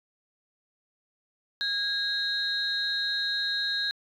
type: tone cluster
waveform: sine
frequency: 1634 / 3800 / 4135 Hz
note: G#6 / A#7 / C8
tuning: -29 / +33 / -21 cents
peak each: -30 dBFS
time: 1.61-3.91 s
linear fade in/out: 0 ms
effects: tanh soft clip ceiling -17 dBFS